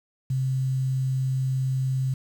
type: tone with quantisation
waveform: sine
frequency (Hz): 131.4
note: C3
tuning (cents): +8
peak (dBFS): -22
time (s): 0.3-2.14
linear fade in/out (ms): 5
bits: 8
effects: none